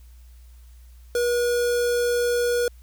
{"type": "tone with notch filter", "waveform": "square", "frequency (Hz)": 481.7, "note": "B4", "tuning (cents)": -43, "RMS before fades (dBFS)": -22, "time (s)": [1.15, 2.68], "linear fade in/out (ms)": 2, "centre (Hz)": 2600, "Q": 1.9, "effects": ["added 60 Hz sine -44 dBFS peak until 2.82 s", "white hiss -61 dBFS RMS until 2.82 s"]}